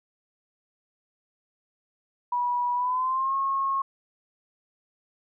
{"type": "tone with pitch glide", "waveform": "sine", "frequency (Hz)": [974, 1087], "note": ["B5", "C#6"], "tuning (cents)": [-24, -34], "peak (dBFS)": -23, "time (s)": [2.32, 3.82], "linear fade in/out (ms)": 5, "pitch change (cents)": 190, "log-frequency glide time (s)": [2.74, 3.35], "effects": []}